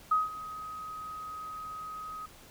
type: tone with ADSR envelope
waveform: sine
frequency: 1260 Hz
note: D#6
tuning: 21 cents sharp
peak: -21 dBFS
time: 0.11-2.26 s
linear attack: 8 ms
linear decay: 170 ms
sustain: -17 dB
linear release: 6 ms
effects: pink hiss -54 dBFS RMS until 2.5 s